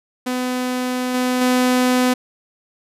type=tone with level steps; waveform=sawtooth; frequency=251.7 Hz; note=B3; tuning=33 cents sharp; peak=-16 / -13 / -10 dBFS; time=0.26-2.14 s; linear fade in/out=10 ms; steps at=1.14 / 1.41 s; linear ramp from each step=5 ms; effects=resampled to 32000 Hz